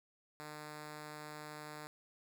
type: tone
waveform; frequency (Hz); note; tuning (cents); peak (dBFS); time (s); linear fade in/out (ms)
5% pulse; 151.1; D3; +50; -35; 0.4-1.87; 0
effects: none